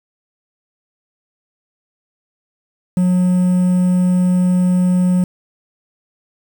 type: tone with quantisation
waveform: triangle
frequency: 181.2 Hz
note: F#3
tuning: 36 cents flat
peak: -9 dBFS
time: 2.97-5.24 s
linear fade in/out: 2 ms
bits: 6
effects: none